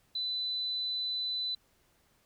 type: tone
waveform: sine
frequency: 4000 Hz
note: B7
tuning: 21 cents sharp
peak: -31 dBFS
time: 0.15-1.55 s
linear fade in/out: 5 ms
effects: pink hiss -69 dBFS RMS until 2.25 s